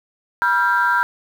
sine tone cluster, 968 / 1378 / 1581 Hz, B5 / F6 / G6, -35 / -24 / +14 cents, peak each -18 dBFS, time 0.42-1.03 s, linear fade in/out 0 ms, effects tanh soft clip ceiling -7 dBFS + 7-bit

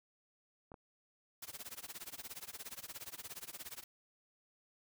clicks, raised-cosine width 1 ms, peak -37 dBFS, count 2, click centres 0.718 / 0.742 s
white noise with tremolo, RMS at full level -45 dBFS, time 1.42-3.84 s, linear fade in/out 5 ms, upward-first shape sine, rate 17 Hz, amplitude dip 95%
effects none

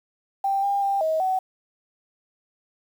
sine tone with pitch steps, 786 / 800 / 792 / 635 / 753 Hz, G5 / G5 / G5 / D#5 / F#5, +4 / +35 / +18 / +35 / +30 cents, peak -20 dBFS, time 0.44-1.39 s, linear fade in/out 5 ms, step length 190 ms, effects 8-bit

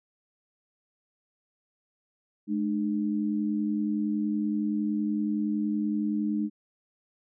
sine tone pair together, 211.8 / 302.5 Hz, G#3 / D#4, +34 / -49 cents, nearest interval tritone, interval 617 cents, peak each -27 / -29 dBFS, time 2.47-6.5 s, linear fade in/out 50 ms, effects none

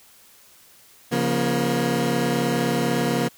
20% pulse chord, Bb minor, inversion first, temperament equal with one note detuned, 138.59 / 174.61 / 237.2 Hz, Db3 / F3 / Bb3, 0 / 0 / +30 cents, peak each -21 / -21 / -18 dBFS, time 1.11-3.29 s, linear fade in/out 20 ms, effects white hiss -52 dBFS RMS until 3.37 s

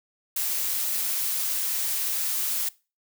blue noise, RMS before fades -27 dBFS, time 0.36-2.69 s, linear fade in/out 5 ms, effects noise-tail reverb RT60 0.3 s tail -21 dB re dry

